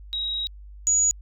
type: tone pair in turn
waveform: sine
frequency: 3817 / 6829 Hz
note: A#7 / G#8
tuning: +40 / +47 cents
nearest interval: minor seventh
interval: 1007 cents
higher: second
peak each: -25 / -17 dBFS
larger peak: second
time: 0.13-0.47 / 0.87-1.11 s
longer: first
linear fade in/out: 0 ms
effects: added 50 Hz sine -40 dBFS peak until 1.21 s